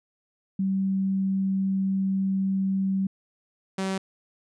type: tone pair in turn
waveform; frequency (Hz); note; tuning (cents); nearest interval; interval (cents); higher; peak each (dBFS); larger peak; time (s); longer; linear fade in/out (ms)
sine / sawtooth; 192.6 / 191.38; G3 / G3; -30 / -41; unison; 11; first; -22; neither; 0.59-3.07 / 3.78-3.98; first; 5
effects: resampled to 22050 Hz